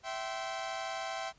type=chord; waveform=sawtooth; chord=C major; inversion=first; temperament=equal with one note detuned; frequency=659.3 / 772.3 / 1046.5 Hz; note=E5 / G5 / C6; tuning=0 / -26 / 0 cents; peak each=-36 / -35 / -40 dBFS; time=0.03-1.33 s; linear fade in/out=50 ms; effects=pink hiss -65 dBFS RMS until 1.38 s + resampled to 16000 Hz